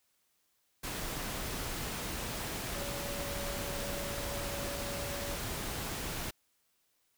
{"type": "tone in noise", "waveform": "sine", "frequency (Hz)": 567, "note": "C#5", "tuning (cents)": 39, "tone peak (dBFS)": -42, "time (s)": [2.75, 5.36], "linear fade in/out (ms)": 10, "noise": "pink", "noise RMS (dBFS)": -38, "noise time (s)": [0.83, 6.31], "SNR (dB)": -7, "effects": ["white hiss -75 dBFS RMS until 7.17 s"]}